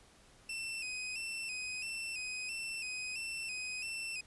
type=tone with vibrato; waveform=sawtooth; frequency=2594 Hz; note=E7; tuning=28 cents flat; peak=-35 dBFS; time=0.49-4.21 s; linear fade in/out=5 ms; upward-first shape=square; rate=1.5 Hz; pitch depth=58 cents each way; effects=pink hiss -62 dBFS RMS until 4.26 s + resampled to 24000 Hz